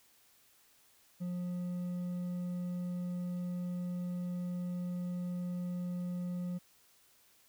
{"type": "tone with hard clipping", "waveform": "triangle", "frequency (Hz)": 178.1, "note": "F3", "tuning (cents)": 34, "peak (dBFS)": -36, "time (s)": [1.2, 6.59], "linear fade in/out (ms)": 20, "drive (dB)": 7, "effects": ["white hiss -66 dBFS RMS until 7.48 s"]}